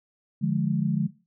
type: tone cluster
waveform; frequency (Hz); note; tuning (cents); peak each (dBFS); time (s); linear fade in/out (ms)
sine; 149.9 / 176.5 / 210.1; D3 / F3 / G#3; +36 / +19 / +20; -26; 0.41-1.08; 20
effects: noise-tail reverb RT60 0.3 s tail -17 dB re dry